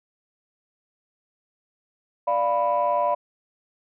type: chord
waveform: sine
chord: B diminished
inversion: first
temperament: equal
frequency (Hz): 587.3 / 698.5 / 987.8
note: D5 / F5 / B5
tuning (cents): 0 / 0 / 0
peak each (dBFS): -23 / -24 / -22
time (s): 2.27-3.15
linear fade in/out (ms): 10
effects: tanh soft clip ceiling -13 dBFS